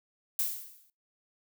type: noise with exponential decay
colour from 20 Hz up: violet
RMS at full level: -27 dBFS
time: 0.39-0.9 s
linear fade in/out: 2 ms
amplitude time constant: 110 ms
effects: noise-tail reverb RT60 0.2 s tail -20 dB re dry